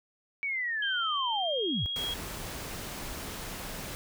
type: linear sweep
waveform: sine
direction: down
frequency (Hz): 2286 to 61.74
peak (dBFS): -29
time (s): 0.43-1.86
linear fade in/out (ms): 0
type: tone with pitch glide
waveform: sine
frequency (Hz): 3136 to 3288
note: G7 to G#7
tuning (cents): 0 to -18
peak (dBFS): -31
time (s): 0.82-2.14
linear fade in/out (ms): 5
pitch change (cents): +82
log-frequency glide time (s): 1.3-1.77
type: noise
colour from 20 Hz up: pink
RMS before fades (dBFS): -39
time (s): 1.96-3.95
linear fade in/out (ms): 0
effects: none